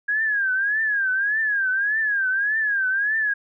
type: tone with vibrato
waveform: sine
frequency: 1640 Hz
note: G#6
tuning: 22 cents flat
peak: -19 dBFS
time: 0.08-3.34 s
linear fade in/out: 10 ms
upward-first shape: triangle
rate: 1.7 Hz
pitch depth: 160 cents each way
effects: none